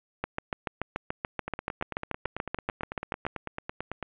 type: two click trains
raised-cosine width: 0.5 ms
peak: -14 / -18 dBFS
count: 22 / 24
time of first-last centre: 0.24-3.266 / 1.48-4.027 s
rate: 6.94 / 9.03 Hz
effects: resampled to 8000 Hz + 7-bit